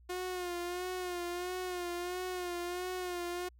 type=tone with vibrato; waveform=sawtooth; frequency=358.1 Hz; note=F4; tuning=43 cents sharp; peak=-32 dBFS; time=0.09-3.49 s; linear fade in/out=10 ms; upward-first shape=sine; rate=1.5 Hz; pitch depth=46 cents each way; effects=added 60 Hz sine -57 dBFS peak until 3.59 s